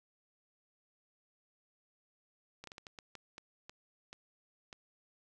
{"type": "slowing click train", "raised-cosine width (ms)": 0.2, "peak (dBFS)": -30, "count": 11, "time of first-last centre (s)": [2.64, 4.728], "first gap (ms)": 33, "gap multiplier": 1.38, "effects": []}